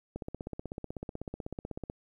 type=click train; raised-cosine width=2 ms; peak=-24 dBFS; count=29; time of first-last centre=0.16-1.899 s; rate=16.1 Hz; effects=11-bit